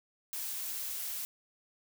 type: noise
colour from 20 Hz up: blue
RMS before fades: -38 dBFS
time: 0.33-1.25 s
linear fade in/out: 0 ms
effects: none